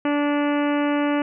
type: harmonic tone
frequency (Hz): 290.9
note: D4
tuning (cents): -16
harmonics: 1 / 2 / 3 / 4 / 5 / 6 / 7 / 8 / 9 / 10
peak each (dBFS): -20 / -26 / -30 / -32 / -34 / -36 / -37 / -38 / -39 / -40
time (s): 0.05-1.22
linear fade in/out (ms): 2
effects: none